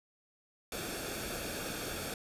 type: noise with comb filter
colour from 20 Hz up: pink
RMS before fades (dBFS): -39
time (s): 0.72-2.14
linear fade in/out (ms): 2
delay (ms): 1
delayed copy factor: -0.6
effects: resampled to 32000 Hz